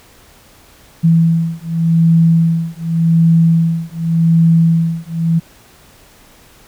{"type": "beating tone pair", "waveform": "sine", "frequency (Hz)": [164.81, 165.68], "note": ["E3", "E3"], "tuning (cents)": [0, 9], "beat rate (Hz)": 0.87, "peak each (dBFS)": -12, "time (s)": [1.03, 5.4], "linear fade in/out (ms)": 20, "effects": ["pink hiss -45 dBFS RMS until 6.67 s"]}